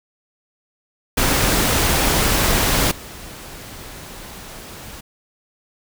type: noise with level steps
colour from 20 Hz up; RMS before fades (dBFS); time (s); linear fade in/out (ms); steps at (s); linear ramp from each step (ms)
pink; -17 / -36; 1.17-5.01; 10; 2.91; 5
effects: none